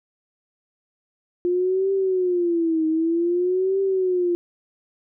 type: tone with vibrato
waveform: sine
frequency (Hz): 351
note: F4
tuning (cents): +9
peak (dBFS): -18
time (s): 1.45-4.35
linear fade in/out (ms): 0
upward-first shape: triangle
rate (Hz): 0.53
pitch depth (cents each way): 190
effects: none